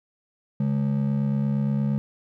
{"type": "ring-modulated tone", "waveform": "triangle", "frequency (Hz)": 174.61, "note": "F3", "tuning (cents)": 0, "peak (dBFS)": -16, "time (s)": [0.6, 1.98], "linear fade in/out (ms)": 0, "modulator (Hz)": 34.3, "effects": []}